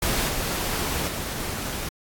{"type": "noise with level steps", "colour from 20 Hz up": "pink", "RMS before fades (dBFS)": [-24, -27, -31], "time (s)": [0.02, 1.89], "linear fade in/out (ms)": 5, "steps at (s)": [0.27, 1.07], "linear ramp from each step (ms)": 20, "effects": ["AAC 64 kbps"]}